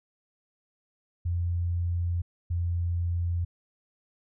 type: tone pair in turn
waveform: sine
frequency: 86.7 / 86.38 Hz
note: F2 / F2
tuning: -12 / -18 cents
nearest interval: unison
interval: 6 cents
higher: first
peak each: -25 / -25 dBFS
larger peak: neither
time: 1.25-2.22 / 2.5-3.45 s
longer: first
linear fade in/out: 10 ms
effects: none